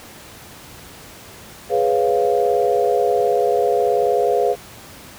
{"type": "chord", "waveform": "sine", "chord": "C# dominant seventh", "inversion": "second", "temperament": "equal", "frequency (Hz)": [415.3, 493.9, 554.4, 698.5], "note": ["G#4", "B4", "C#5", "E#5"], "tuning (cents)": [0, 0, 0, 0], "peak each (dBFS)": [-19, -19, -23, -20], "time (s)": [1.69, 4.56], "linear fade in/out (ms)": 50, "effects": ["pink hiss -40 dBFS RMS until 5.18 s", "high-pass 60 Hz 12 dB/octave"]}